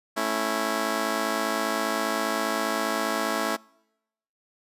10% pulse chord, A major, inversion none, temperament just, 220 / 275 / 330 Hz, A3 / C#4 / E4, 0 / -14 / +2 cents, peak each -22 dBFS, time 0.16-3.57 s, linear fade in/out 20 ms, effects noise-tail reverb RT60 0.9 s tail -26 dB re dry + resampled to 32000 Hz

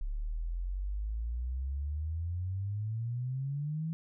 sine exponential sweep, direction up, 34.65 to 164.81 Hz, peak -32 dBFS, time 0.01-3.93 s, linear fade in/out 0 ms, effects none

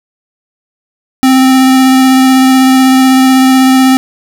square tone with vibrato, 261.6 Hz, C4, in tune, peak -4 dBFS, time 1.23-3.97 s, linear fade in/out 0 ms, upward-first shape sine, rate 16 Hz, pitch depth 11 cents each way, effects none

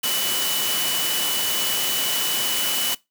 sine tone in noise, 2970 Hz, F#7, 6 cents sharp, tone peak -26 dBFS, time 0.03-2.95 s, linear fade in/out 10 ms, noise white, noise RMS -24 dBFS, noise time 0.03-2.95 s, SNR -5 dB, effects noise-tail reverb RT60 0.2 s tail -21 dB re dry + high-pass 150 Hz 12 dB/octave

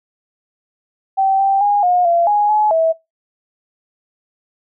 sine tone with pitch steps, 774 / 783 / 819 / 717 / 684 / 829 / 849 / 650 Hz, G5 / G5 / G#5 / F5 / F5 / G#5 / G#5 / E5, -22 / -2 / -24 / +45 / -36 / -3 / +38 / -24 cents, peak -11 dBFS, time 1.17-2.93 s, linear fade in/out 20 ms, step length 220 ms, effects noise-tail reverb RT60 0.2 s tail -22 dB re dry

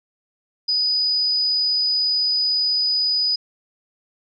sine tone, 4969 Hz, D#8, 3 cents flat, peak -17 dBFS, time 0.68-3.36 s, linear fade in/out 10 ms, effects none

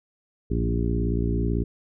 harmonic tone with a mistuned harmonic, 58 Hz, A#1, 8 cents flat, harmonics 1 / 2 / 3 / 4 / 5 / 6 / 7, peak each -25 / -28 / -30 / -31 / -32 / -33 / -33 dBFS, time 0.5-1.64 s, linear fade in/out 10 ms, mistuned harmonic 2, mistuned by -43 cents, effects none

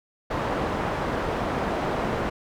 white low-pass noise, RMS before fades -27 dBFS, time 0.3-2.3 s, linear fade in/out 10 ms, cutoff 910 Hz, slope 12 dB/octave, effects none

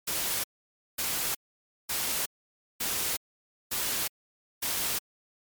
white noise bursts, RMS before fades -30 dBFS, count 6, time 0.07-4.99 s, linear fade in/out 10 ms, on 370 ms, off 540 ms, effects MP3 96 kbps

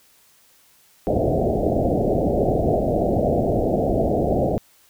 white low-pass noise, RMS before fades -20 dBFS, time 1.07-4.58 s, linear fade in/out 0 ms, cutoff 730 Hz, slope 96 dB/octave, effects white hiss -56 dBFS RMS until 4.89 s

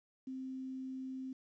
sine tone with quantisation, 261.6 Hz, C4, in tune, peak -40 dBFS, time 0.27-1.33 s, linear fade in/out 5 ms, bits 11, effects resampled to 16000 Hz

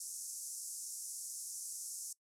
white band-pass noise, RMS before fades -45 dBFS, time 0-2.13 s, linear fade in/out 5 ms, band 5600 to 11000 Hz, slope 48 dB/octave, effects noise-tail reverb RT60 0.1 s tail -21 dB re dry

